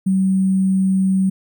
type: tone with sample-and-hold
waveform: sine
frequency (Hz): 190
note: F#3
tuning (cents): +46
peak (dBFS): -13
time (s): 0.06-1.3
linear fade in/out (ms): 10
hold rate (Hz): 8820
effects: none